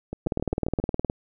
two click trains, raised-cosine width 2 ms, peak -18 / -11 dBFS, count 6 / 17, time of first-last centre 0.13-0.799 / 0.27-1.099 s, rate 7.47 / 19.3 Hz, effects none

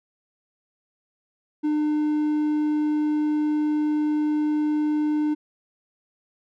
triangle tone, 301.6 Hz, D4, 46 cents sharp, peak -18 dBFS, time 1.63-5.35 s, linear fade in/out 20 ms, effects none

